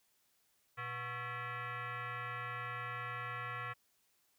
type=tone with frequency modulation; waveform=sine; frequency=121 Hz; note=B2; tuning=35 cents flat; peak=-39 dBFS; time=0.77-3.74 s; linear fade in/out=20 ms; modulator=612 Hz; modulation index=3.4; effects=white hiss -75 dBFS RMS until 4.38 s